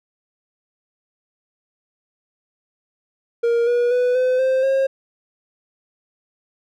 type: tone with pitch steps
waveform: triangle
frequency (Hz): 469 / 481.9 / 495.2 / 508.8 / 522.8 / 537.2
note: A#4 / B4 / B4 / C5 / C5 / C5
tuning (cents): +11 / -43 / +5 / -48 / -1 / +46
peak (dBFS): -13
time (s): 3.43-4.87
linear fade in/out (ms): 10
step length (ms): 240
effects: none